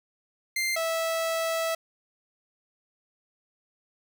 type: tone pair in turn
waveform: sawtooth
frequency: 2093 / 654.7 Hz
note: C7 / E5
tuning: 0 / -12 cents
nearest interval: octave + minor sixth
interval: 2012 cents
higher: first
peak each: -22 dBFS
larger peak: neither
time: 0.56-0.76 / 0.76-1.75 s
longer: second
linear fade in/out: 5 ms
effects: none